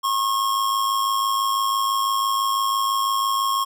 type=tone with amplitude modulation; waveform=square; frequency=1084 Hz; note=C#6; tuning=39 cents flat; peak=-18 dBFS; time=0.03-3.65 s; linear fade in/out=20 ms; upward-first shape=sine; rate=106 Hz; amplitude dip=45%; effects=10-bit